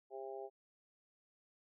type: harmonic tone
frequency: 133.7 Hz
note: C3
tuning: 38 cents sharp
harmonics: 3 / 4 / 5 / 6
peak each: -46 / -51 / -50 / -51 dBFS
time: 0.1-0.5 s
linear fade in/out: 50 ms
effects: none